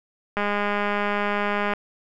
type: click train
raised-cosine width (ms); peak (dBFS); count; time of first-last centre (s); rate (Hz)
0.5; -10; 281; 0.37-1.736; 205
effects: none